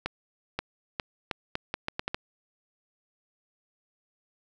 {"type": "accelerating click train", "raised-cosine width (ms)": 0.3, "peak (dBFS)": -13, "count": 10, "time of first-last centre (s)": [0.06, 2.145], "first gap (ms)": 530, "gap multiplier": 0.77, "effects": []}